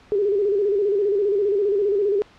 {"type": "tone with vibrato", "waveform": "sine", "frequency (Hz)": 404.3, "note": "G#4", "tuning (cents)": -46, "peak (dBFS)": -17, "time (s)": [0.12, 2.22], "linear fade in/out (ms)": 0, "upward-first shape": "square", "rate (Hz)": 15, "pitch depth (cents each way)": 67, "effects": ["pink hiss -51 dBFS RMS until 2.38 s", "low-pass 4000 Hz 12 dB/octave"]}